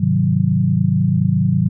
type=chord; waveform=sine; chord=Ab dominant seventh; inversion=none; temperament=equal; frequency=103.83 / 130.81 / 155.56 / 185 Hz; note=Ab2 / C3 / Eb3 / Gb3; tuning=0 / 0 / 0 / 0 cents; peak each=-20 / -19 / -18 / -17 dBFS; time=0-1.69 s; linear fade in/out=10 ms; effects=none

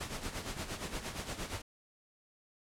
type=noise with tremolo; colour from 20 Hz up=pink; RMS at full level=-38 dBFS; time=0-1.62 s; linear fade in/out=10 ms; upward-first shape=sine; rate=8.6 Hz; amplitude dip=65%
type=clicks; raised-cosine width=5 ms; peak=-34 dBFS; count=2; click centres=0.264 / 0.567 s
effects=low-pass 10000 Hz 12 dB/octave

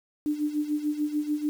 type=tone with tremolo; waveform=sine; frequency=298.5 Hz; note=D4; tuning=28 cents sharp; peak=-22 dBFS; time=0.26-1.49 s; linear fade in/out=0 ms; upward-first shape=sine; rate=6.8 Hz; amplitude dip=75%; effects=8-bit

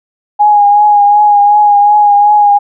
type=tone with vibrato; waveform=sine; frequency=826 Hz; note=G#5; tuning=10 cents flat; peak=-3 dBFS; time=0.39-2.59 s; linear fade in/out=20 ms; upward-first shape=triangle; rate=2.7 Hz; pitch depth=32 cents each way; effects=none

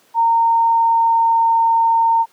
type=tone with pitch glide; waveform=sine; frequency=920 to 914.2 Hz; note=A#5 to A#5; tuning=-23 to -34 cents; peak=-11 dBFS; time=0.14-2.26 s; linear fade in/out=50 ms; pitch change=-11 cents; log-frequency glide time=0.33-1.53 s; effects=pink hiss -54 dBFS RMS until 2.32 s + high-pass 300 Hz 12 dB/octave

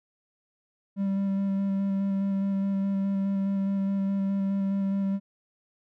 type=tone with vibrato; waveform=triangle; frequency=196 Hz; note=G3; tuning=in tune; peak=-22 dBFS; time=0.96-5.2 s; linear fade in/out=50 ms; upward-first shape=square; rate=4.8 Hz; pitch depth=11 cents each way; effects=none

